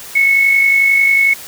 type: tone with amplitude modulation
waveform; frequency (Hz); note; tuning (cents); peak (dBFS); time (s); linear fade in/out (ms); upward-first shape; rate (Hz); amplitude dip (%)
sine; 2200; C#7; -14; -6; 0.15-1.34; 10; sine; 51.1; 45
effects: white hiss -32 dBFS RMS until 1.47 s